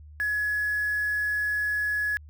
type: tone with quantisation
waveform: sine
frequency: 1690 Hz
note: G#6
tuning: 30 cents sharp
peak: -24 dBFS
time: 0.2-2.17 s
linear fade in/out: 0 ms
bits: 7
effects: added 75 Hz sine -44 dBFS peak until 2.29 s